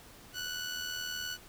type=tone with amplitude modulation; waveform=15% pulse; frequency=1480 Hz; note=F#6; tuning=in tune; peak=-27 dBFS; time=0.33-1.38 s; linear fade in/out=50 ms; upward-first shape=sine; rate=79.5 Hz; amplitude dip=50%; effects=pink hiss -54 dBFS RMS until 1.48 s